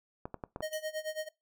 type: clicks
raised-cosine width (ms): 1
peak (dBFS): -24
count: 5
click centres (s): 0.255 / 0.343 / 0.438 / 0.561 / 0.606
type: tone with tremolo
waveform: square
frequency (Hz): 622.3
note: D#5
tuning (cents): 0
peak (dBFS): -33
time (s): 0.62-1.29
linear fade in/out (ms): 10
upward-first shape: sine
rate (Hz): 9.1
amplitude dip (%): 90
type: tone with exponential decay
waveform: 10% pulse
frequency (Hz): 3000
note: F#7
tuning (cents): +23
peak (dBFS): -30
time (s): 0.73-0.9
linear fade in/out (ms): 1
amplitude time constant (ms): 35
effects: noise-tail reverb RT60 0.2 s tail -21 dB re dry